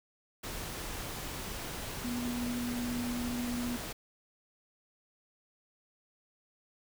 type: tone in noise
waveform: sine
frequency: 242.5 Hz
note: B3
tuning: 31 cents flat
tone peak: -33 dBFS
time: 2.04-3.77 s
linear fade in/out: 10 ms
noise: pink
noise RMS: -40 dBFS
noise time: 0.43-3.93 s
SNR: +4 dB
effects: none